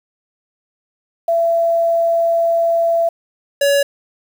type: tone pair in turn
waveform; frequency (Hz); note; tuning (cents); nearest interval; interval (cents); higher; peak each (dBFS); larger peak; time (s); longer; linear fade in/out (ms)
sine / square; 671 / 564.5; E5 / C#5; +31 / +31; minor third; 300; first; -12; neither; 1.28-3.09 / 3.61-3.83; first; 5
effects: 7-bit